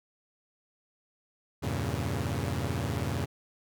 sawtooth chord, E diminished seventh, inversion none, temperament equal, 82.41 / 98 / 116.54 / 138.59 Hz, E2 / G2 / Bb2 / Db3, 0 / 0 / 0 / 0 cents, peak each -31 dBFS, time 1.62-3.26 s, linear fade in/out 20 ms, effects none

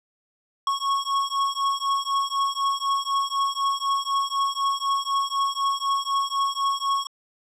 square beating tone pair, 1100 / 1104 Hz, C#6 / C#6, -14 / -7 cents, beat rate 4 Hz, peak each -26 dBFS, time 0.67-7.07 s, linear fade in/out 2 ms, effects low-pass 7000 Hz 12 dB/octave

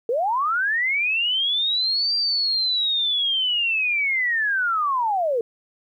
sine linear two-way sweep, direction up then down, 440 to 4737 to 440 Hz, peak -19 dBFS, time 0.09-5.41 s, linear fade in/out 2 ms, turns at 2.15 s, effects 10-bit

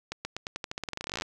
accelerating click train, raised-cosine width 0.2 ms, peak -16 dBFS, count 24, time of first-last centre 0.12-1.221 s, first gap 130 ms, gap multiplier 0.89, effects none

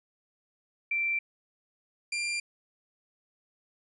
sine / sawtooth tone pair in turn, 2348 / 2382 Hz, D7 / D7, -1 / +24 cents, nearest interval unison, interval 25 cents, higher second, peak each -26 dBFS, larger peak neither, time 0.91-1.19 / 2.12-2.4 s, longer neither, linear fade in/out 5 ms, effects resampled to 24000 Hz

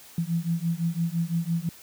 sine beating tone pair, 164.81 / 170.71 Hz, E3 / F3, 0 / -39 cents, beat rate 5.9 Hz, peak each -27 / -27 dBFS, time 0.18-1.69 s, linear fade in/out 2 ms, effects white hiss -49 dBFS RMS until 1.82 s + high-pass 60 Hz 12 dB/octave

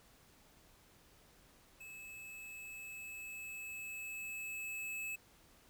square tone with level ramp, 2600 Hz, E7, 24 cents flat, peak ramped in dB -50 to -40 dBFS, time 1.8-5.16 s, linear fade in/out 10 ms, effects pink hiss -65 dBFS RMS until 5.69 s

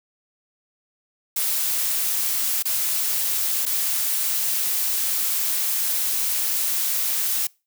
blue noise with dropouts, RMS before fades -23 dBFS, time 1.36-7.47 s, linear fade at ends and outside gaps 5 ms, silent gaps 2.626-2.653 / 3.655-3.662 s, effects noise-tail reverb RT60 0.3 s tail -25 dB re dry

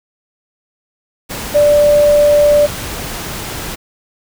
sine tone in noise, 587.3 Hz, D5, in tune, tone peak -6 dBFS, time 1.54-2.67 s, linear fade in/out 20 ms, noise pink, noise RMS -24 dBFS, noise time 1.29-3.76 s, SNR +15 dB, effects none

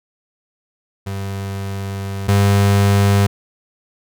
35% pulse tone pair in turn, 98 / 100 Hz, G2 / G2, 0 / +35 cents, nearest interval unison, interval 35 cents, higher second, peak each -21 / -9 dBFS, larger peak second, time 1.06-2.28 / 2.28-3.27 s, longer first, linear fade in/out 10 ms, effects none

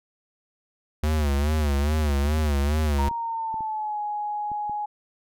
square tone with vibrato, 73.8 Hz, D2, 9 cents sharp, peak -21 dBFS, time 1.03-3.09 s, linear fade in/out 5 ms, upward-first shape sine, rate 2.4 Hz, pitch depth 100 cents each way
clicks, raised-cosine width 3 ms, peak -29 dBFS, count 9, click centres 2.096 / 2.254 / 2.377 / 3.069 / 3.112 / 3.542 / 3.607 / 4.517 / 4.696 s
sine tone with pitch glide, 932.3 to 835.4 Hz, A#5 to G#5, 0 to +10 cents, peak -26 dBFS, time 2.98-4.86 s, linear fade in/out 10 ms, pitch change -190 cents, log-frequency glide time 3.15-4 s
effects none

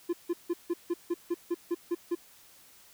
triangle tone bursts, 345.3 Hz, F4, 20 cents flat, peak -24 dBFS, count 11, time 0.09-2.152 s, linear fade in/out 10 ms, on 42 ms, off 160 ms, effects white hiss -57 dBFS RMS until 2.93 s

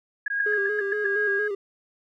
sine tone bursts, 1688 Hz, G#6, 28 cents sharp, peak -23 dBFS, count 7, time 0.26-1.067 s, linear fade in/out 5 ms, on 21 ms, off 110 ms
sine tone with tremolo, 1635 Hz, G#6, 28 cents flat, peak -22 dBFS, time 0.3-1.48 s, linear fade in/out 5 ms, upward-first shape sine, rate 1.3 Hz, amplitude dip 60%
triangle tone with vibrato, 408.6 Hz, G#4, 28 cents flat, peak -24 dBFS, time 0.46-1.55 s, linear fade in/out 5 ms, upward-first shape square, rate 4.3 Hz, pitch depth 53 cents each way
effects none

